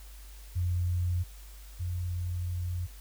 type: tone pair in turn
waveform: sine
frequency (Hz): 88.7 / 88.7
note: F2 / F2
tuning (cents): +27 / +27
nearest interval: unison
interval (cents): 0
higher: neither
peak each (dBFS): -26 / -30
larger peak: first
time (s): 0.55-1.24 / 1.79-2.87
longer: second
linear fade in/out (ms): 20
effects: added 50 Hz sine -45 dBFS peak until 3 s + white hiss -55 dBFS RMS until 3 s